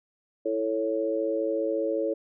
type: chord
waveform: sine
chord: A major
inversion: second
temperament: equal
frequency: 329.6 / 440 / 554.4 Hz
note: E4 / A4 / C#5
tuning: 0 / 0 / 0 cents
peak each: -30 / -29 / -28 dBFS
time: 0.45-2.14 s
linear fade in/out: 10 ms
effects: none

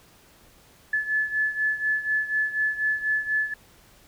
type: beating tone pair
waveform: sine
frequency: 1726 / 1730.1 Hz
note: A6 / A6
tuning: -34 / -30 cents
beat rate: 4.1 Hz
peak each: -24 / -28 dBFS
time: 0.93-3.54 s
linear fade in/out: 5 ms
effects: pink hiss -55 dBFS RMS until 4.07 s

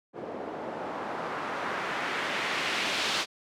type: noise with low-pass filter sweep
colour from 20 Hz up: white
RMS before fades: -32 dBFS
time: 0.13-3.26 s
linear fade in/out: 50 ms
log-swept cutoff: 520 to 4000 Hz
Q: 1.1
effects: high-pass 200 Hz 12 dB/octave

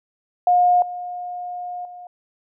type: tone with level steps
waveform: sine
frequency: 715 Hz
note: F5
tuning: 41 cents sharp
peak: -12 / -27 / -35 dBFS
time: 0.47-2.07 s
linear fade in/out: 2 ms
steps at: 0.82 / 1.85 s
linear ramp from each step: 2 ms
effects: none

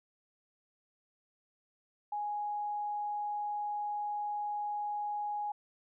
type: tone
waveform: sine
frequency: 830.6 Hz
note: G#5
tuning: in tune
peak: -33 dBFS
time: 2.12-5.52 s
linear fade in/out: 5 ms
effects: none

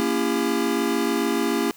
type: chord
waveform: square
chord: A# diminished seventh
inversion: none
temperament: just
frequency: 233.1 / 279.7 / 335.6 / 402.8 Hz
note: A#3 / C#4 / E4 / G4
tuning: 0 / +16 / +31 / +47 cents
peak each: -27 dBFS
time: 0-1.71 s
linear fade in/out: 0 ms
effects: white hiss -50 dBFS RMS until 1.76 s

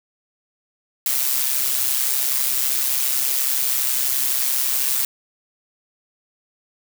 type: noise with amplitude modulation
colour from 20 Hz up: blue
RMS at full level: -18 dBFS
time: 1.06-5.05 s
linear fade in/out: 2 ms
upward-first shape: sine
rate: 132 Hz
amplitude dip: 60%
effects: none

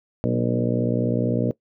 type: harmonic tone with a mistuned harmonic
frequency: 60 Hz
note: B1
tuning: 49 cents flat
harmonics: 2 / 3 / 4 / 5 / 6 / 7 / 8 / 9 / 10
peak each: -25 / -28 / -25 / -28 / -33 / -32 / -28 / -31 / -32 dBFS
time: 0.24-1.51 s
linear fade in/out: 0 ms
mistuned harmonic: 3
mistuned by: +41 cents
effects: noise-tail reverb RT60 0.1 s tail -20 dB re dry

